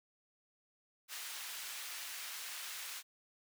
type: high-pass noise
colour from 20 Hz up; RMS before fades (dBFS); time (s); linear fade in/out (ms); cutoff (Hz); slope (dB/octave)
pink; -45; 1.08-3.03; 50; 1700; 12
effects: none